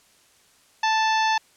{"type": "harmonic tone", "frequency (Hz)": 880, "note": "A5", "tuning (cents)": 0, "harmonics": [1, 2, 3, 4, 5, 6, 7], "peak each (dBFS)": [-20, -26, -30, -32, -34, -36, -37], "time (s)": [0.83, 1.38], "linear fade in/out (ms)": 5, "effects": ["white hiss -58 dBFS RMS until 1.56 s", "low-pass 10000 Hz 12 dB/octave"]}